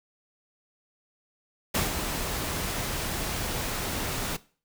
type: noise with ADSR envelope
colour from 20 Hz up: pink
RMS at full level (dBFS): -25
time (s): 1.74-4.37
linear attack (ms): 11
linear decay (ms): 160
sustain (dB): -6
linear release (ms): 13
effects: noise-tail reverb RT60 0.4 s tail -19 dB re dry